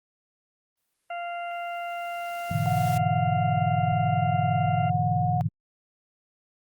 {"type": "noise with exponential growth", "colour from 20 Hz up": "white", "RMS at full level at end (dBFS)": -39, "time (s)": [0.77, 2.98], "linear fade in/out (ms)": 5, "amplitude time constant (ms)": 480}
{"type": "harmonic tone", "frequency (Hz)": 694, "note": "F5", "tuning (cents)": -11, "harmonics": [1, 2, 3, 4], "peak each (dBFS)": [-31, -39, -43, -43], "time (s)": [1.1, 4.9], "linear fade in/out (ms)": 5}
{"type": "chord", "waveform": "sine", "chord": "E dominant seventh", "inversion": "first", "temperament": "equal", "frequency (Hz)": [103.83, 123.47, 146.83, 164.81], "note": ["G#2", "B2", "D3", "E3"], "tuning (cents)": [0, 0, 0, 0], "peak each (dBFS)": [-29, -29, -29, -29], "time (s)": [2.51, 5.49], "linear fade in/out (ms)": 5}
{"type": "tone", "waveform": "sine", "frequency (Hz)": 725, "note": "F#5", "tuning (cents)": -35, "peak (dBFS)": -25, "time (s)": [2.66, 5.41], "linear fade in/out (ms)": 0}
{"effects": ["Opus 32 kbps"]}